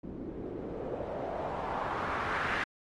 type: noise with low-pass filter sweep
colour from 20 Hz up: white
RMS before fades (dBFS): -36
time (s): 0.03-2.64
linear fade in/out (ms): 5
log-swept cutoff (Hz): 270 to 1800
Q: 2.4
effects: AAC 32 kbps

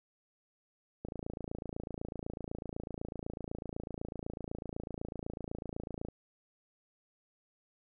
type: click train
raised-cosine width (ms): 2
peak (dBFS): -26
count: 142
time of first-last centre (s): 1.05-6.086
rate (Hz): 28
effects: none

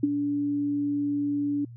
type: tone with ADSR envelope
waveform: sine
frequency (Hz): 288.1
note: D4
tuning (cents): -33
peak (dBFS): -16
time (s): 0.03-1.65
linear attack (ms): 7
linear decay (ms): 23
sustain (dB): -8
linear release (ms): 6
effects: added 118 Hz sine -41 dBFS peak until 1.76 s

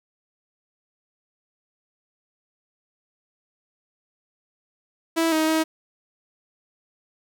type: tone with pitch steps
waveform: sawtooth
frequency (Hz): 328.2 / 315.2 / 318.2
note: E4 / D#4 / D#4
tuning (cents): -8 / +23 / +39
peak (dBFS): -15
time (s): 5.16-5.64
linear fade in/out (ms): 20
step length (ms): 160
effects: none

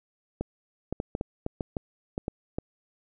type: clicks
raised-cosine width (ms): 2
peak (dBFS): -16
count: 11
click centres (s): 0.41 / 0.926 / 1.001 / 1.151 / 1.211 / 1.464 / 1.608 / 1.768 / 2.179 / 2.281 / 2.585
effects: none

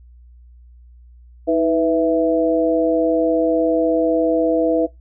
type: tone cluster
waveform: sine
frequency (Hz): 319.1 / 495.5 / 661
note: D#4 / B4 / E5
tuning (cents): +44 / +6 / +5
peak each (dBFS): -18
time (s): 1.47-4.87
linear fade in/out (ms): 20
effects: noise-tail reverb RT60 0.2 s tail -23 dB re dry + added 60 Hz sine -42 dBFS peak until 5 s

